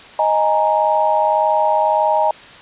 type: chord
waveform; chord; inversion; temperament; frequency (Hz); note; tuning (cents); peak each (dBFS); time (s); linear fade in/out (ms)
sine; D# suspended fourth; none; equal; 622.3 / 830.6 / 932.3; D#5 / G#5 / A#5; 0 / 0 / 0; -17; 0.19-2.31; 2
effects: white hiss -39 dBFS RMS until 2.61 s + resampled to 8000 Hz

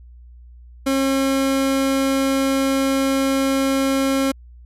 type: tone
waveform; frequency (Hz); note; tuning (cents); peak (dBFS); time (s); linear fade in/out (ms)
30% pulse; 270; C#4; -45; -14; 0.86-4.32; 10
effects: added 60 Hz sine -40 dBFS peak until 4.65 s + resampled to 32000 Hz

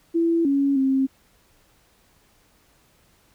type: tone with pitch steps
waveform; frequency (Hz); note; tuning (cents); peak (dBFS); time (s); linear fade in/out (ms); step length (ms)
sine; 334 / 278.4 / 267.1; E4 / C#4 / C4; +23 / +8 / +36; -17; 0.14-1.07; 20; 310
effects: pink hiss -60 dBFS RMS until 3.34 s

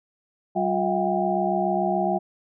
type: tone cluster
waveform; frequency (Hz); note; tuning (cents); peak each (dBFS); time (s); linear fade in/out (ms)
sine; 191.4 / 358.6 / 649 / 726 / 793; G3 / F4 / E5 / F#5 / G5; -41 / +46 / -27 / -33 / +20; -27; 0.55-2.19; 20
effects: none

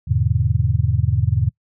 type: chord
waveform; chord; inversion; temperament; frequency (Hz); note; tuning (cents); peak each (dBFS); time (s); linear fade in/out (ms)
sine; E dominant seventh; none; just; 82.41 / 103.01 / 123.61 / 148.33; E2 / G#2 / B2 / D3; 0 / -14 / +2 / +18; -21 / -19 / -20 / -24; 0.07-1.5; 20
effects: noise-tail reverb RT60 0.1 s tail -24 dB re dry

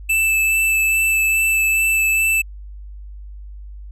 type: tone with vibrato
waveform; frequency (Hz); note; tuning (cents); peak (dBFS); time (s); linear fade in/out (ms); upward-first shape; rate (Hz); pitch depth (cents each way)
square; 2637; E7; 0; -15; 0.09-2.42; 10; sine; 2.4; 10
effects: added 50 Hz sine -32 dBFS peak until 3.91 s

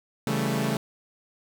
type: chord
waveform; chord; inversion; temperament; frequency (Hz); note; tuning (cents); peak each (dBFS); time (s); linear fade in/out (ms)
sawtooth; A dominant seventh; first; equal; 138.59 / 164.81 / 196 / 220; C#3 / E3 / G3 / A3; 0 / 0 / 0 / 0; -25 / -28 / -28 / -24; 0.27-0.77; 2
effects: 8-bit

